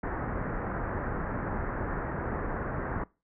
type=low-pass noise; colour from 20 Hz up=pink; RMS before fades=-33 dBFS; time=0.03-3.04 s; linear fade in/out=5 ms; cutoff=1800 Hz; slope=48 dB/octave; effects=noise-tail reverb RT60 0.3 s tail -23 dB re dry